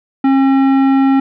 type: tone with tanh clipping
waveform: sine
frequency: 270 Hz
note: C#4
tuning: 45 cents flat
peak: -10 dBFS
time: 0.24-1.2 s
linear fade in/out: 5 ms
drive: 14 dB
effects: none